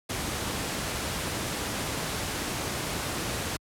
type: noise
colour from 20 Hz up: pink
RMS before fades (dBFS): -31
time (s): 0.09-3.57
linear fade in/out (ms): 10
effects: high-pass 60 Hz 12 dB/octave + low-pass 12000 Hz 12 dB/octave